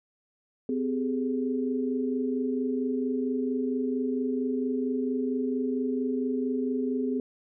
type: tone cluster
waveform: sine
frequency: 255 / 399 / 423.4 Hz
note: C4 / G4 / G#4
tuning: -44 / +31 / +33 cents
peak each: -27 / -35 / -32 dBFS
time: 0.69-7.2 s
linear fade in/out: 2 ms
effects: none